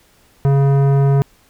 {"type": "tone with tanh clipping", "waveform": "sine", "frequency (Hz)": 138.59, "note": "C#3", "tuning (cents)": 0, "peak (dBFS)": -12, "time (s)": [0.45, 1.22], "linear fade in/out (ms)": 0, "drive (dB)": 15, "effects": ["pink hiss -53 dBFS RMS until 1.49 s"]}